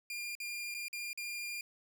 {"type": "tone with dropouts", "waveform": "sawtooth", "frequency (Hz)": 2404, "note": "D7", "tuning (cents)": 40, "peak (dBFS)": -35, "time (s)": [0.1, 1.61], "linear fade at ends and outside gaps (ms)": 2, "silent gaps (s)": [[0.352, 0.401], [0.742, 0.747], [0.883, 0.929], [1.131, 1.175]], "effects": []}